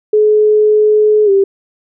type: tone with pitch glide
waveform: sine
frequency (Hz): 425.4 to 392.4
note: G#4 to G4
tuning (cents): +42 to +2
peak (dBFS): -6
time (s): 0.13-1.44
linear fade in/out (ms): 5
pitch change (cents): -140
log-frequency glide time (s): 1.25-1.3
effects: none